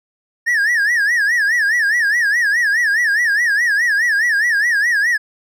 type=tone with vibrato; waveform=triangle; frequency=1773 Hz; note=A6; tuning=13 cents sharp; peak=-11 dBFS; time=0.46-5.18 s; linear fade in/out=20 ms; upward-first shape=sine; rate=4.8 Hz; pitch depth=170 cents each way; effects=none